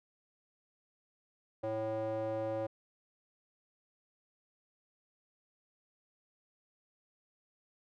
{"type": "tone with band-pass filter", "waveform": "square", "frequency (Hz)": 110.1, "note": "A2", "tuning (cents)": 2, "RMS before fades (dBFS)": -36, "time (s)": [1.63, 2.67], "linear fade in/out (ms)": 10, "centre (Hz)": 560, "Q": 3.2, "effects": []}